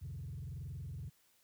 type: tone with frequency modulation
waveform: sine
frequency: 110 Hz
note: A2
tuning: in tune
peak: -40 dBFS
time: 0.01-1.1 s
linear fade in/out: 20 ms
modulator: 21.4 Hz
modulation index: 1.9
effects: tanh soft clip ceiling -38 dBFS + white hiss -71 dBFS RMS until 1.43 s